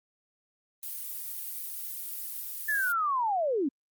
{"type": "noise", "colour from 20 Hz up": "violet", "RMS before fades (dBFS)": -37, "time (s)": [0.83, 2.92], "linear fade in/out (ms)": 0}
{"type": "linear sweep", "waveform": "sine", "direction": "down", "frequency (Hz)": [1763, 250], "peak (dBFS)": -25, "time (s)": [2.68, 3.69], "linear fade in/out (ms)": 10}
{"effects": ["Opus 32 kbps"]}